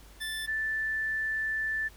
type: tone pair in turn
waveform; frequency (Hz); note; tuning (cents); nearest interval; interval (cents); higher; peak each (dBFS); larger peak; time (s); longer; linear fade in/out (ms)
25% pulse / sine; 1760 / 1760; A6 / A6; 0 / 0; unison; 0; neither; -29 / -28; second; 0.2-0.47 / 0.47-1.89; second; 20
effects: added 50 Hz sine -51 dBFS peak until 1.96 s + pink hiss -56 dBFS RMS until 1.96 s